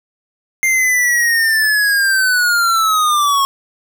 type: linear sweep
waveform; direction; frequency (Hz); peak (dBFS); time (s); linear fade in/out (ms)
square; down; 2107 to 1089; -12; 0.63-3.45; 0
effects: none